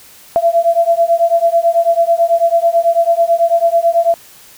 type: beating tone pair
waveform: sine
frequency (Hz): 671 / 680.1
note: E5 / F5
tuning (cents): +31 / -46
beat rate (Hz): 9.1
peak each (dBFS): -12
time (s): 0.36-4.14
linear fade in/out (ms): 0
effects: white hiss -41 dBFS RMS until 4.57 s